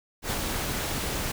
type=noise with ADSR envelope; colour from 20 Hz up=pink; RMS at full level=-28 dBFS; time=0.22-1.32 s; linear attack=87 ms; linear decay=49 ms; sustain=-2 dB; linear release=8 ms; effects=none